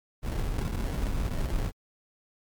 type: noise with sample-and-hold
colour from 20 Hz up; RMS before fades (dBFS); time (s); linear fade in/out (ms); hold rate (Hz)
brown; -29; 0.22-1.72; 50; 1225
effects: MP3 96 kbps